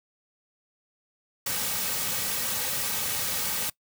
white noise with comb filter, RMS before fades -29 dBFS, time 1.46-3.7 s, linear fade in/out 5 ms, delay 2.9 ms, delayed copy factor -0.55, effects noise-tail reverb RT60 0.1 s tail -22 dB re dry

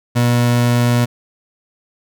30% pulse tone, 120.6 Hz, B2, 41 cents flat, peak -9 dBFS, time 0.15-1.06 s, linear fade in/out 20 ms, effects none

